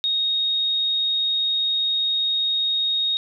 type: tone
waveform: sine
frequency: 3735 Hz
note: A#7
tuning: 3 cents sharp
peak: -19 dBFS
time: 0.04-3.17 s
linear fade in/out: 0 ms
effects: none